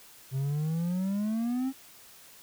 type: exponential sweep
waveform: triangle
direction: up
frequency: 130.4 to 271.1 Hz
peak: -25 dBFS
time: 0.31-1.73 s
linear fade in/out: 50 ms
effects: white hiss -53 dBFS RMS until 2.42 s